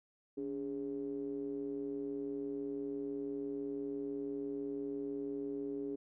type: ring-modulated tone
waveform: triangle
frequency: 63 Hz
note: B1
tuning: 35 cents sharp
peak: -32 dBFS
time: 0.37-5.96 s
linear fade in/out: 10 ms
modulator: 348 Hz
effects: none